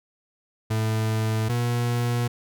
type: tone pair in turn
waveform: 40% pulse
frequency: 110 / 120.13 Hz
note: A2 / B2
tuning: 0 / -47 cents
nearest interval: major second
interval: 153 cents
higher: second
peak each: -21 dBFS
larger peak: neither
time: 0.7-1.49 / 1.49-2.28 s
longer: neither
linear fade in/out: 10 ms
effects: none